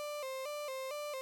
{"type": "tone with vibrato", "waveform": "35% pulse", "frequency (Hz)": 558, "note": "C#5", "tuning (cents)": 11, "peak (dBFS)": -37, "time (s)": [0, 1.21], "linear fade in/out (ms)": 0, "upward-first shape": "square", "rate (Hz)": 2.2, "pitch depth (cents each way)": 100, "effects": []}